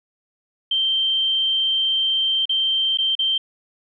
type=tone with dropouts; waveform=sine; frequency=3136 Hz; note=G7; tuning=in tune; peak=-17 dBFS; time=0.71-3.38 s; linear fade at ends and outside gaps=5 ms; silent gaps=2.455-2.493 / 2.974-2.985 / 3.153-3.19 s; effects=none